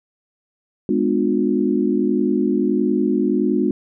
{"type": "chord", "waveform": "sine", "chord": "G# diminished seventh", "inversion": "none", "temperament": "just", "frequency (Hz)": [207.7, 249.2, 299, 358.8], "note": ["G#3", "B3", "D4", "F4"], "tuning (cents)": [0, 16, 31, 47], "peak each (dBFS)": -21, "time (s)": [0.89, 3.71], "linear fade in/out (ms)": 2, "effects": []}